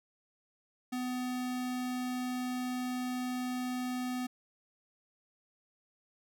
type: tone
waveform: square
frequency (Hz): 251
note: B3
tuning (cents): +28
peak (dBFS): -34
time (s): 0.92-4.27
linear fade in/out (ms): 10
effects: none